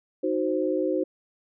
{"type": "chord", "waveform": "sine", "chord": "C diminished", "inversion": "first", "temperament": "equal", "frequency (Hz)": [311.1, 370, 523.3], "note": ["Eb4", "Gb4", "C5"], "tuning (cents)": [0, 0, 0], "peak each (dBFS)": -27, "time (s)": [0.23, 1.04], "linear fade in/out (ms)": 10, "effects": []}